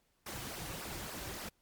pink noise with flanger, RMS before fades -43 dBFS, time 0.26-1.49 s, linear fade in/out 5 ms, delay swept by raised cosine 0.28 to 4.78 ms, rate 3.5 Hz, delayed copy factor -0.65, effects pink hiss -75 dBFS RMS until 1.61 s + MP3 96 kbps

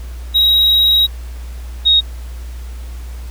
triangle / sine tone pair in turn, 3819 / 3756 Hz, A#7 / A#7, +41 / +12 cents, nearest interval unison, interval 29 cents, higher first, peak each -7 dBFS, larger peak neither, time 0.34-1.07 / 1.85-2.01 s, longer first, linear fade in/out 20 ms, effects added 60 Hz sine -25 dBFS peak until 3.3 s + pink hiss -42 dBFS RMS until 3.3 s

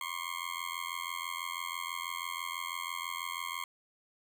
20% pulse tone with amplitude modulation, 1073 Hz, C6, 43 cents sharp, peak -27 dBFS, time 0.01-3.64 s, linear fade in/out 2 ms, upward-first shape sine, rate 86.1 Hz, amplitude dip 100%, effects none

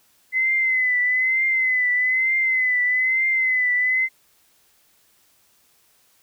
sine tone with vibrato, 2035 Hz, C7, 49 cents flat, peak -17 dBFS, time 0.32-4.09 s, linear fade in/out 50 ms, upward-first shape triangle, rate 1.1 Hz, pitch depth 58 cents each way, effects white hiss -60 dBFS RMS until 6.22 s

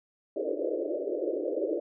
white band-pass noise, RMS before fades -31 dBFS, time 0.36-1.8 s, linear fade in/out 5 ms, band 300 to 600 Hz, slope 96 dB/octave, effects none

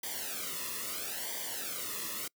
white noise with flanger, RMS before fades -38 dBFS, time 0.03-2.28 s, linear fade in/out 5 ms, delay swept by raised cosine 0.74 to 1.32 ms, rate 0.75 Hz, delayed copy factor -0.85, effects noise-tail reverb RT60 0.1 s tail -26 dB re dry

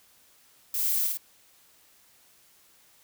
violet noise with echo, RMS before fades -29 dBFS, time 0.74-1.07 s, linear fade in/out 2 ms, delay 51 ms, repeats 2, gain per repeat -2 dB, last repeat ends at 1.172 s, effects white hiss -60 dBFS RMS until 3.03 s

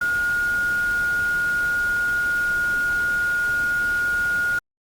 sine tone in noise, 1432 Hz, F6, 43 cents sharp, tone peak -19 dBFS, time 0.01-4.59 s, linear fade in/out 5 ms, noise pink, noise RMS -37 dBFS, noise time 0.01-4.59 s, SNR +15 dB, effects Opus 48 kbps

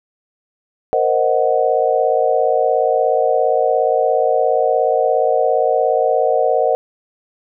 sine chord, C half-diminished seventh, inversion third, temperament equal, 466.2 / 523.3 / 622.3 / 740 Hz, Bb4 / C5 / Eb5 / Gb5, 0 / 0 / 0 / 0 cents, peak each -18 dBFS, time 0.93-6.75 s, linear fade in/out 0 ms, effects none

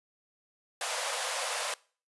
pink high-pass noise, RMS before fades -33 dBFS, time 0.81-1.74 s, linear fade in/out 2 ms, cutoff 490 Hz, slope 96 dB/octave, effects noise-tail reverb RT60 0.4 s tail -22 dB re dry + resampled to 24000 Hz

